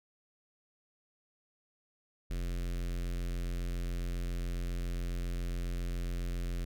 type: tone with notch filter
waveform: square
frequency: 43.65 Hz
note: F1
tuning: in tune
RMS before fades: -35 dBFS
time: 2.3-6.65 s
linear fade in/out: 10 ms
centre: 890 Hz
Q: 0.95
effects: none